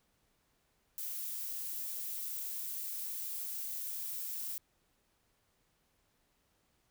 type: noise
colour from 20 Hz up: violet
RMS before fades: -40 dBFS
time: 0.98-4.58 s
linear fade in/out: 0 ms
effects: pink hiss -75 dBFS RMS until 6.9 s